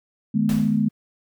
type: chord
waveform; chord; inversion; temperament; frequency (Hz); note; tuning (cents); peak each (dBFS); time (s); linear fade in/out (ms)
sine; G# minor; second; equal with one note detuned; 155.56 / 213 / 246.9; D#3 / G#3 / B3; 0 / +44 / 0; -25 / -19 / -24; 0.34-0.89; 10
type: noise with exponential decay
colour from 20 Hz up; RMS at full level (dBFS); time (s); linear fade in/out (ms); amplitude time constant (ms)
pink; -31; 0.49-0.91; 2; 90
effects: none